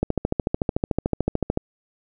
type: click train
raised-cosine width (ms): 2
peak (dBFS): -7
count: 22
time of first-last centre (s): 0.03-1.574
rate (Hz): 13.6
effects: none